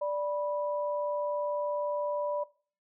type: tone pair together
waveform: sine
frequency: 587.3 / 981.2 Hz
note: D5 / B5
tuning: 0 / -12 cents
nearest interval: major sixth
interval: 888 cents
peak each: -29 / -36 dBFS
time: 0.01-2.44 s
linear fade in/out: 10 ms
effects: noise-tail reverb RT60 0.4 s tail -19 dB re dry